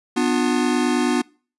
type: chord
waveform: square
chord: B diminished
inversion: none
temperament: just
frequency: 246.9 / 296.3 / 355.6 Hz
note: B3 / D4 / F4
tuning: 0 / +15 / +31 cents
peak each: -21 / -23 / -24 dBFS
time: 0.16-1.22 s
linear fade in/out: 10 ms
effects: noise-tail reverb RT60 0.4 s tail -25 dB re dry + resampled to 24000 Hz